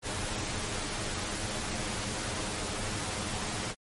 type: noise with comb filter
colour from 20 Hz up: pink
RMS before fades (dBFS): -34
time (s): 0.02-3.75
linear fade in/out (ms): 50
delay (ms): 9.6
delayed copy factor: +0.55
effects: MP3 48 kbps